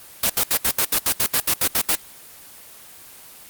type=noise bursts; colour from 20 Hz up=white; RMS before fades=-18 dBFS; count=13; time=0.23-1.954 s; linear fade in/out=5 ms; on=68 ms; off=70 ms; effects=white hiss -43 dBFS RMS until 3.49 s + Opus 24 kbps